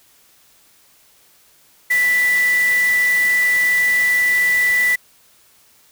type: tone in noise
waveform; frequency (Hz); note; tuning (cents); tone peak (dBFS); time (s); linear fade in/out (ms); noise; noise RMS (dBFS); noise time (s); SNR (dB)
sine; 1975.5; B6; 0; -13; 1.9-4.96; 10; white; -29; 1.9-4.96; +13
effects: white hiss -53 dBFS RMS until 5.91 s